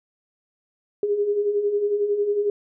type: beating tone pair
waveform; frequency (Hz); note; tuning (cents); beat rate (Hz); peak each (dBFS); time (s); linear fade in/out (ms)
sine; 401.3 / 412.3; G4 / G#4; +41 / -13; 11; -28 / -20; 1.03-2.5; 2
effects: none